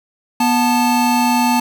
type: tone pair together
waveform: square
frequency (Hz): 243.8 / 879.9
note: B3 / A5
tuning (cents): -22 / 0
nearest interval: octave + minor seventh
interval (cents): 2222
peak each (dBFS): -16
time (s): 0.4-1.6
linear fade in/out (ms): 5
effects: none